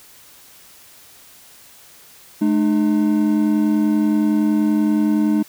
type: tone pair together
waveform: triangle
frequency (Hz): 213.2 / 303.8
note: G#3 / D#4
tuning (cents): +46 / -41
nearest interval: tritone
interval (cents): 613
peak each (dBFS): -15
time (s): 2.41-5.43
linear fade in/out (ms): 10
effects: white hiss -46 dBFS RMS until 5.48 s